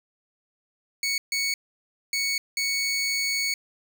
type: tone bursts at uneven times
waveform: 20% pulse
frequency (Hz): 2224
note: C#7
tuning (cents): +5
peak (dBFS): -19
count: 4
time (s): 1.03-1.18 / 1.32-1.54 / 2.13-2.38 / 2.57-3.54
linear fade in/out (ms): 2
effects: none